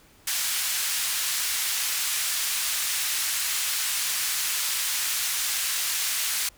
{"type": "band-pass noise", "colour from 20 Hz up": "white", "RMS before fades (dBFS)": -27, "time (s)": [0.27, 6.49], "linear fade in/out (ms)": 5, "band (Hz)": [1500, 12000], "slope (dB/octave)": 12, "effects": ["pink hiss -56 dBFS RMS until 6.57 s"]}